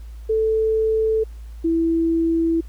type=tone pair in turn; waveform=sine; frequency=440.2 / 329.8 Hz; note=A4 / E4; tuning=+1 / +1 cents; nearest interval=perfect fourth; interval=500 cents; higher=first; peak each=-16 dBFS; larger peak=neither; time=0.29-1.24 / 1.64-2.61 s; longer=second; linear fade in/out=10 ms; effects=added 56 Hz sine -33 dBFS peak until 2.68 s + pink hiss -56 dBFS RMS until 2.68 s